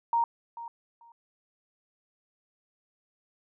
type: tone with echo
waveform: sine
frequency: 932.3 Hz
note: A#5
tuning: in tune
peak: -22 dBFS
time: 0.13-0.24 s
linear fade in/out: 2 ms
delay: 440 ms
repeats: 2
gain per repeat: -15 dB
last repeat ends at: 1.12 s
effects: none